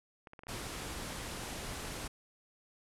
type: clicks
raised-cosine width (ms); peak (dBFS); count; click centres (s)
0.5; -34; 9; 0.272 / 0.334 / 0.392 / 0.435 / 0.469 / 0.658 / 0.74 / 0.782 / 0.833
type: low-pass noise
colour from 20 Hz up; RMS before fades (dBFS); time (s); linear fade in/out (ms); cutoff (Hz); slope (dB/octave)
pink; -42; 0.48-2.08; 10; 12000; 48
effects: none